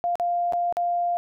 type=tone with dropouts; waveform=sine; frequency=698.5 Hz; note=F5; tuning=in tune; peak=-21 dBFS; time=0.04-1.17 s; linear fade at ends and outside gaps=0 ms; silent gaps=0.155-0.198 / 0.524-0.534 / 0.725-0.769 s; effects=none